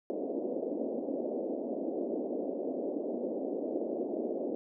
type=band-pass noise; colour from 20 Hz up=pink; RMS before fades=-35 dBFS; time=0.1-4.55 s; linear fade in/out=0 ms; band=240 to 630 Hz; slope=48 dB/octave; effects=none